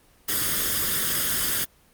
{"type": "noise with comb filter", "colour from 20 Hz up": "white", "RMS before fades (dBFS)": -24, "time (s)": [0.28, 1.65], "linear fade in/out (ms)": 10, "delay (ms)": 0.6, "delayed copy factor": 0.75, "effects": ["pink hiss -58 dBFS RMS until 1.93 s", "Opus 24 kbps"]}